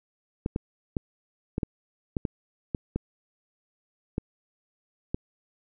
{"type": "clicks", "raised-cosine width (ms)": 3, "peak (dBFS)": -14, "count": 11, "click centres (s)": [0.461, 0.561, 0.968, 1.581, 1.632, 2.168, 2.252, 2.748, 2.96, 4.181, 5.145], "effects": []}